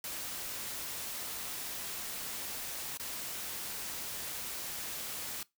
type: noise with dropouts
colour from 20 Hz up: white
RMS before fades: -40 dBFS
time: 0.04-5.43 s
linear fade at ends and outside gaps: 2 ms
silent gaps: 2.974-2.997 s
effects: noise-tail reverb RT60 0.2 s tail -22 dB re dry